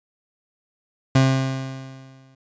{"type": "tone with exponential decay", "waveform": "30% pulse", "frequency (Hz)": 132.9, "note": "C3", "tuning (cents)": 27, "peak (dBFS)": -9, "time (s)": [1.15, 2.35], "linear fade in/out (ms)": 5, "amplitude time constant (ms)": 260, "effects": ["resampled to 16000 Hz"]}